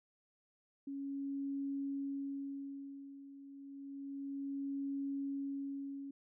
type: tone with tremolo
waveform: sine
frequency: 277.2 Hz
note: C#4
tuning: in tune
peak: -36 dBFS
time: 0.87-6.11 s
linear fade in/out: 5 ms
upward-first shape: sine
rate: 0.3 Hz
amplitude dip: 80%
effects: none